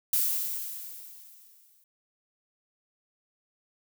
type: noise with exponential decay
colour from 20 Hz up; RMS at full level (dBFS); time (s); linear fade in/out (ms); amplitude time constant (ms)
violet; -24; 0.13-1.84; 2; 370
effects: none